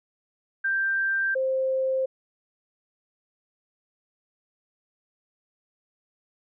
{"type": "tone pair in turn", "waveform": "sine", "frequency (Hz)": [1576, 525.9], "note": ["G6", "C5"], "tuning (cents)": [9, 9], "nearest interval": "octave + perfect fifth", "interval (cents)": 1900, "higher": "first", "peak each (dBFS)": -22, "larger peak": "neither", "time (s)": [[0.64, 1.35], [1.35, 2.06]], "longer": "neither", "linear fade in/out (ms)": 10, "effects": []}